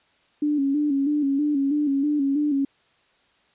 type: tone with vibrato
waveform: sine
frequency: 285.9 Hz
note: D4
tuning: 46 cents flat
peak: -19 dBFS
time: 0.42-2.65 s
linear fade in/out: 5 ms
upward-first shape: square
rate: 3.1 Hz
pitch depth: 63 cents each way
effects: white hiss -62 dBFS RMS until 3.54 s + resampled to 8000 Hz